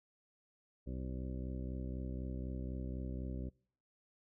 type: harmonic tone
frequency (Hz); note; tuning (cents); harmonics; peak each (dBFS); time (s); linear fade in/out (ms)
64; C2; -38; 1 / 2 / 3 / 4 / 5 / 6 / 8 / 9; -41 / -46 / -48 / -48 / -52 / -54 / -57 / -58; 0.86-3.5; 20
effects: noise-tail reverb RT60 0.6 s tail -26 dB re dry